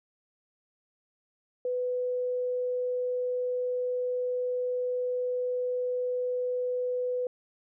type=tone; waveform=sine; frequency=498.1 Hz; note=B4; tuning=15 cents sharp; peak=-27 dBFS; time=1.65-7.27 s; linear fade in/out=2 ms; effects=none